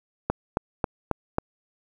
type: click train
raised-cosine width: 1 ms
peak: -8 dBFS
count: 5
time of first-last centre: 0.3-1.384 s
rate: 3.69 Hz
effects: 8-bit